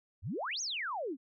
sine exponential two-way sweep, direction up then down, 73.42 to 6770 to 239.1 Hz, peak -34 dBFS, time 0.22-1.17 s, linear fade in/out 50 ms, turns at 0.61 s, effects none

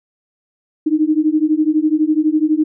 sine beating tone pair, 303.1 / 315.1 Hz, D#4 / D#4, -45 / +22 cents, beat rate 12 Hz, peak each -15 dBFS, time 0.86-2.64 s, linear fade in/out 10 ms, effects none

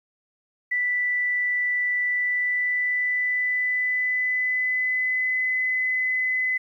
sine tone with pitch glide, 1975.5 to 2019 Hz, B6 to B6, 0 to +38 cents, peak -21 dBFS, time 0.71-6.58 s, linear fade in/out 10 ms, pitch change +38 cents, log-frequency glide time 2.04-5.43 s, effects 10-bit

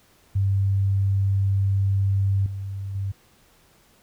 sine tone with level steps, 98 Hz, G2, in tune, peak -18 / -28 / -24 dBFS, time 0.35-3.12 s, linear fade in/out 10 ms, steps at 2.46 / 2.95 s, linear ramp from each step 2 ms, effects pink hiss -58 dBFS RMS until 4.02 s

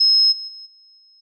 sine tone with level steps, 5160 Hz, E8, 38 cents flat, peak -11 / -28 / -35 / -48 / -50 dBFS, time 0-1.21 s, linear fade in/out 10 ms, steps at 0.31 / 0.47 / 0.65 / 0.97 s, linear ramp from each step 20 ms, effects none

